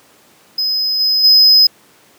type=tone with level steps; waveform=triangle; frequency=5060 Hz; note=D#8; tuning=28 cents sharp; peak=-13 / -10 / -4 dBFS; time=0.58-1.67 s; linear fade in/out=5 ms; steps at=0.99 / 1.23 s; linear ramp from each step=20 ms; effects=pink hiss -48 dBFS RMS until 2.18 s + high-pass 200 Hz 12 dB/octave